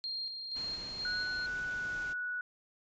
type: tone with tremolo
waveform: sine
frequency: 4211 Hz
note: C8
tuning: 10 cents sharp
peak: -35 dBFS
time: 0.04-1.46 s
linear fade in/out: 0 ms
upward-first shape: square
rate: 2.1 Hz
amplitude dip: 40%
type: noise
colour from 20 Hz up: pink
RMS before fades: -49 dBFS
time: 0.55-2.14 s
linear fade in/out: 20 ms
type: tone with pitch glide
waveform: sine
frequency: 1480 to 1471.5 Hz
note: F#6 to F#6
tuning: 0 to -10 cents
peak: -34 dBFS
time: 1.05-2.41 s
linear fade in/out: 2 ms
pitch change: -10 cents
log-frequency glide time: 1.62-1.97 s
effects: resampled to 16000 Hz